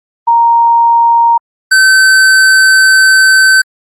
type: tone pair in turn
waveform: sine / square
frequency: 932.3 / 1537.2 Hz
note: A#5 / G6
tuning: 0 / -34 cents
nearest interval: major sixth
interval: 866 cents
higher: second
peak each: -4 dBFS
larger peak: neither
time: 0.27-1.38 / 1.71-3.62 s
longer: second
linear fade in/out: 10 ms
effects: low-pass 11000 Hz 12 dB/octave + Opus 32 kbps